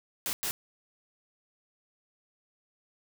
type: noise bursts at uneven times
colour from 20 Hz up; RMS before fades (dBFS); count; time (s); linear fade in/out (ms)
white; -32; 2; 0.26-0.33 / 0.43-0.51; 0
effects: none